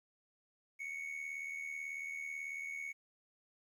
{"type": "tone with amplitude modulation", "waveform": "triangle", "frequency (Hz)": 2217, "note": "C#7", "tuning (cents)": 0, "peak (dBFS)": -36, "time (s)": [0.79, 2.93], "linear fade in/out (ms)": 20, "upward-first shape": "sine", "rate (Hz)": 78.2, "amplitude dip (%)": 60, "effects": ["12-bit"]}